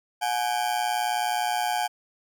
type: ring-modulated tone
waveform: 40% pulse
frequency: 784 Hz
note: G5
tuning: in tune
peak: -20 dBFS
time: 0.21-1.88 s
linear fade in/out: 20 ms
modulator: 59.6 Hz
effects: none